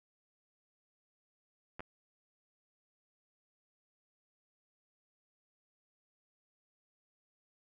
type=clicks; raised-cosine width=0.5 ms; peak=-28 dBFS; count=2; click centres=1.795 / 1.805 s; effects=none